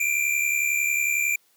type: tone pair together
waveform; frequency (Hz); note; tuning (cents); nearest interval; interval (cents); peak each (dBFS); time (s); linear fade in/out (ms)
square; 2329 / 2400; D7 / D7; -15 / +37; minor second; 52; -26 / -24; 0-1.36; 5
effects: white hiss -63 dBFS RMS until 1.56 s + high-pass 200 Hz 12 dB/octave